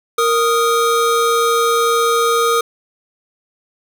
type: tone pair together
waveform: square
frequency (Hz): 465.5 / 1242.7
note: A#4 / D#6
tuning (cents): -2 / -3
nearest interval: octave + perfect fourth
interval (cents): 1699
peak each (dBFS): -16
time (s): 0.18-2.61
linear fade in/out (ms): 5
effects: none